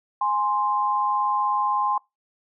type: tone pair together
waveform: sine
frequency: 830.6 / 1046.5 Hz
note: G#5 / C6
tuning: 0 / 0 cents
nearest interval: major third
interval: 400 cents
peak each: -24 / -22 dBFS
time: 0.21-1.98 s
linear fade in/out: 5 ms
effects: noise-tail reverb RT60 0.2 s tail -23 dB re dry